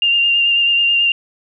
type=tone with vibrato; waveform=sine; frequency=2794 Hz; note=F7; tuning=in tune; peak=-11 dBFS; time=0.02-1.12 s; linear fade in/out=2 ms; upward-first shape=sine; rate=9.2 Hz; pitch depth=19 cents each way; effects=none